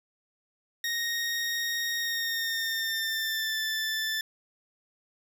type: tone with pitch glide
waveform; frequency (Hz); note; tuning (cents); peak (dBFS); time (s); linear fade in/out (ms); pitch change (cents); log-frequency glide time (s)
20% pulse; 1864.7 to 1761.1; A#6 to A6; 0 to +1; -23; 0.84-4.21; 2; -99; 1.98-3.59
effects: none